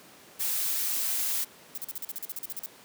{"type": "noise", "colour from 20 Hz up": "blue", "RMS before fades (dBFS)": -29, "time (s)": [0.39, 1.45], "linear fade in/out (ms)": 20}
{"type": "noise bursts", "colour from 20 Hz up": "violet", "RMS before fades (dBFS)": -35, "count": 14, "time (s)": [1.75, 2.66], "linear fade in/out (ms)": 0, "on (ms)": 26, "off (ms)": 42}
{"effects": ["pink hiss -52 dBFS RMS until 2.84 s", "high-pass 200 Hz 12 dB/octave"]}